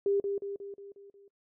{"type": "tone with echo", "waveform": "sine", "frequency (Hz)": 399.5, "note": "G4", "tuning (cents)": 33, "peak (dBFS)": -24, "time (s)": [0.06, 0.2], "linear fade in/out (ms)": 2, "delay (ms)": 180, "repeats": 6, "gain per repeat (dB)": -5, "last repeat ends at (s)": 1.28, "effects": ["noise-tail reverb RT60 0.1 s tail -22 dB re dry"]}